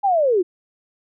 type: linear sweep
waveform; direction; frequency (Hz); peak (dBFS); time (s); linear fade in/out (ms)
sine; down; 830.6 to 334; -14; 0.03-0.43; 20
effects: none